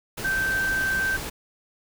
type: tone in noise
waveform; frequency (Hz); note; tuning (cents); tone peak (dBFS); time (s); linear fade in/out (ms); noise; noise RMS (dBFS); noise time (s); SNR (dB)
sine; 1558; G6; -11; -22; 0.24-1.17; 10; pink; -33; 0.17-1.3; +8
effects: none